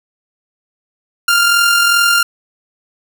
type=tone with amplitude modulation; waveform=sawtooth; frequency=1396.9 Hz; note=F6; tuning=in tune; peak=-4 dBFS; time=1.28-2.23 s; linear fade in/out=5 ms; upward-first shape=sine; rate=42.5 Hz; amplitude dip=35%; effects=none